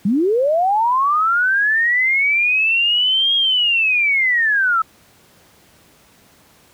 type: linear two-way sweep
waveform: sine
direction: up then down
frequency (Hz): 180 to 3279 to 1287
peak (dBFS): -13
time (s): 0.05-4.82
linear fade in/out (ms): 5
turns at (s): 3.35
effects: pink hiss -51 dBFS RMS until 6.73 s + high-pass 80 Hz 12 dB/octave